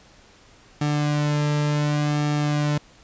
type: tone with flanger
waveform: sawtooth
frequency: 148 Hz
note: D3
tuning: 14 cents sharp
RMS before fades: -22 dBFS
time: 0.81-2.78 s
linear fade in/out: 5 ms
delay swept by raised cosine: 2 to 2.75 ms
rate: 0.68 Hz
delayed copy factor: -0.75
effects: pink hiss -52 dBFS RMS until 3.03 s + resampled to 16000 Hz